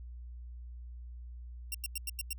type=tone bursts; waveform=5% pulse; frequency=2752 Hz; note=F7; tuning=26 cents flat; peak=-25 dBFS; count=6; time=1.72-2.33 s; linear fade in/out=2 ms; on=25 ms; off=92 ms; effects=added 60 Hz sine -43 dBFS peak until 2.38 s